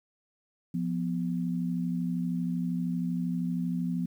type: tone pair together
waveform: sine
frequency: 174.61 / 247.4 Hz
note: F3 / B3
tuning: 0 / +3 cents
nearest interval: tritone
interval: 603 cents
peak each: -29 / -32 dBFS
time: 0.74-4.06 s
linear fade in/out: 5 ms
effects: 10-bit